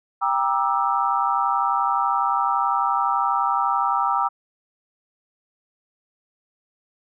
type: chord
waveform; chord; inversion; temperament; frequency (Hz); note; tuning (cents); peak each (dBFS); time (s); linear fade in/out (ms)
sine; E half-diminished seventh; first; just; 791.1 / 949.3 / 1186.7 / 1318.5; G5 / Bb5 / D6 / E6; +16 / +31 / +18 / 0; -24; 0.21-4.29; 20
effects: none